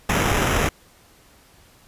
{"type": "noise with sample-and-hold", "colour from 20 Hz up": "pink", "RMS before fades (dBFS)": -20, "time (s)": [0.09, 0.69], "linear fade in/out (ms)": 5, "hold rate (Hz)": 4410, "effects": ["pink hiss -53 dBFS RMS until 1.87 s", "resampled to 32000 Hz"]}